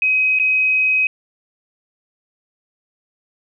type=tone with dropouts; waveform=sine; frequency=2529 Hz; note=D#7; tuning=28 cents sharp; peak=-13 dBFS; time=0.02-1.07 s; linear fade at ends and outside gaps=2 ms; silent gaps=0.389-0.397 s; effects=none